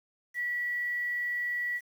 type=tone with quantisation; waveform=sine; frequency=1943 Hz; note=B6; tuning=29 cents flat; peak=-29 dBFS; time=0.34-1.81 s; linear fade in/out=50 ms; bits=9; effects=none